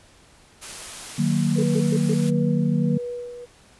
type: noise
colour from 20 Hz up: white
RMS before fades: -36 dBFS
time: 0.61-2.31 s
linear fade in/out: 20 ms
type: chord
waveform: sine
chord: D# minor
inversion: none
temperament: equal with one note detuned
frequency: 152.63 / 185 / 233.1 Hz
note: D#3 / F#3 / A#3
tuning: -33 / 0 / 0 cents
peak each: -22 / -23 / -23 dBFS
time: 1.18-2.98 s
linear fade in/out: 10 ms
type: tone with tremolo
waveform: sine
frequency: 485.9 Hz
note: B4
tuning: 28 cents flat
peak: -27 dBFS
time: 1.55-3.46 s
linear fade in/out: 20 ms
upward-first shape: sine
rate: 1.5 Hz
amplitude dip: 60%
type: tone bursts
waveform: sine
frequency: 430.7 Hz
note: A4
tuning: 37 cents flat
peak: -23 dBFS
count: 4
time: 1.58-2.14 s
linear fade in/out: 5 ms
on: 50 ms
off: 120 ms
effects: pink hiss -53 dBFS RMS until 3.79 s + resampled to 24000 Hz